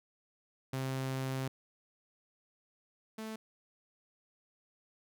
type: tone pair in turn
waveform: sawtooth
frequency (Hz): 132.3 / 219.6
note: C3 / A3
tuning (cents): +20 / -3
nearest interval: major sixth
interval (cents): 877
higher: second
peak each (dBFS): -30 / -36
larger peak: first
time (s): 0.73-1.48 / 3.18-3.36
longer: first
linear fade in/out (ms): 5
effects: none